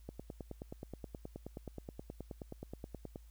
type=click train; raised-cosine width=2 ms; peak=-30 dBFS; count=30; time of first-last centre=0.09-3.159 s; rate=9.45 Hz; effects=added 55 Hz sine -54 dBFS peak until 3.3 s + white hiss -71 dBFS RMS until 3.3 s